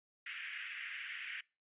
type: band-pass noise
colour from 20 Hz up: pink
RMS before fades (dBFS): -45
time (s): 0.26-1.41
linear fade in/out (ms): 5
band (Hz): 1600 to 2900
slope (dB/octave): 48
effects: noise-tail reverb RT60 0.3 s tail -24 dB re dry + resampled to 8000 Hz